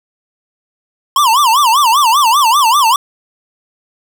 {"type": "tone with vibrato", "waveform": "square", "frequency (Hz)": 1026, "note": "C6", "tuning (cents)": -34, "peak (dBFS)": -8, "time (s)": [1.16, 2.96], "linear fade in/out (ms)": 2, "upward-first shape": "sine", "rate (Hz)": 5.1, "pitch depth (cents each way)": 260, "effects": []}